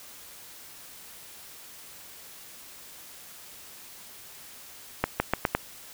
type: accelerating click train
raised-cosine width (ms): 0.5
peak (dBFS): -7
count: 5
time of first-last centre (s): 5.04-5.55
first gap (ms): 160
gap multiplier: 0.85
effects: white hiss -47 dBFS RMS until 5.93 s